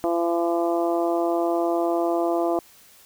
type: harmonic tone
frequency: 170 Hz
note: F3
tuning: 46 cents flat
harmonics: 2 / 3 / 4 / 5 / 6 / 7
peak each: -23 / -29 / -24 / -34 / -34 / -37 dBFS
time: 0.04-2.59 s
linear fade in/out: 0 ms
effects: white hiss -52 dBFS RMS until 3.05 s